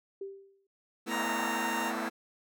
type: tone with exponential decay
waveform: sine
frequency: 392 Hz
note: G4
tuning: in tune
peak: -34 dBFS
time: 0.21-0.67 s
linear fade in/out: 5 ms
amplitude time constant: 100 ms
type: chord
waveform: sawtooth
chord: A suspended second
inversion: none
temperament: just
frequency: 220 / 247.5 / 330 Hz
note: A3 / B3 / E4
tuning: 0 / +4 / +2 cents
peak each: -35 dBFS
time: 1.06-2.1 s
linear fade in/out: 20 ms
type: tone with pitch glide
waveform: 20% pulse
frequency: 935 to 924.3 Hz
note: A#5 to A#5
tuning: +5 to -15 cents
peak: -28 dBFS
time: 1.08-1.93 s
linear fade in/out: 50 ms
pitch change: -20 cents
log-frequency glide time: 1.18-1.26 s
type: band-pass noise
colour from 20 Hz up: pink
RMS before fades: -37 dBFS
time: 1.11-2.09 s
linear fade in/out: 5 ms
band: 600 to 1900 Hz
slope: 48 dB/octave
effects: none